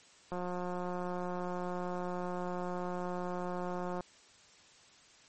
click train, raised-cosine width 1 ms, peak -25 dBFS, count 661, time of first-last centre 0.32-4.007 s, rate 179 Hz, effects white hiss -60 dBFS RMS until 5.28 s + MP3 32 kbps

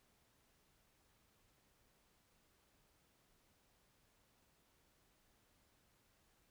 silence, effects pink hiss -75 dBFS RMS until 6.5 s

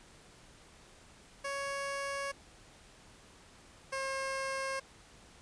15% pulse tone pair in turn, 556 / 536.7 Hz, C#5 / C5, +5 / +44 cents, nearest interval minor second, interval 61 cents, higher first, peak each -29 / -28 dBFS, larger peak second, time 1.44-2.32 / 3.92-4.8 s, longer neither, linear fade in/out 10 ms, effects pink hiss -58 dBFS RMS until 5.41 s + resampled to 22050 Hz

